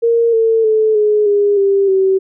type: tone with pitch steps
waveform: sine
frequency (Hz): 464.5 / 449.7 / 435.4 / 421.5 / 408.1 / 395.1 / 382.6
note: A#4 / A4 / A4 / G#4 / G#4 / G4 / G4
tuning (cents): -6 / +38 / -18 / +26 / -30 / +14 / -42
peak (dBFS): -9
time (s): 0.02-2.19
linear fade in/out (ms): 20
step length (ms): 310
effects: none